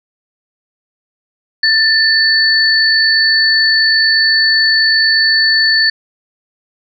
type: tone pair together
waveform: sine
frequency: 1776 / 4475 Hz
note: A6 / C#8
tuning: +16 / +16 cents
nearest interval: octave + major third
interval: 1600 cents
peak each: -11 dBFS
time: 1.63-5.9 s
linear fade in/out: 5 ms
effects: none